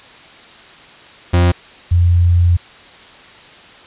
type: tone pair in turn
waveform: 40% pulse / sine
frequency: 87.8 / 87.09 Hz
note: F2 / F2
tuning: +10 / -4 cents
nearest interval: unison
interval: 14 cents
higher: first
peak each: -8 dBFS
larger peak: neither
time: 1.33-1.52 / 1.91-2.57 s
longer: second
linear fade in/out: 10 ms
effects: white hiss -40 dBFS RMS until 3.86 s + resampled to 8000 Hz